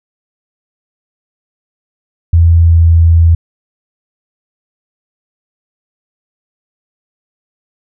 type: tone with pitch glide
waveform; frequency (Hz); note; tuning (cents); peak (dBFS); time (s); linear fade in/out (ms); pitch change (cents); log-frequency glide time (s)
sine; 83.8 to 83.13; E2 to E2; +29 to +15; -3; 2.33-3.35; 5; -14; 2.62-2.77
effects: none